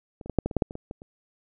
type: clicks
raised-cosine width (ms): 2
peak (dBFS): -27 / -26 / -17 / -7 / -13 / -21 / -8 / -7 / -24 / -22 / -22 / -30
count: 12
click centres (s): 0.212 / 0.26 / 0.297 / 0.387 / 0.46 / 0.512 / 0.567 / 0.622 / 0.709 / 0.754 / 0.911 / 1.019
effects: none